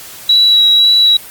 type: tone with vibrato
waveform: sine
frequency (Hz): 3900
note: B7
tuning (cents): -23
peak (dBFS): -5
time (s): 0.29-1.17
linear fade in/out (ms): 5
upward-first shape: sine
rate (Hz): 1.9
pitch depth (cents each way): 13
effects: white hiss -32 dBFS RMS until 1.3 s + Opus 48 kbps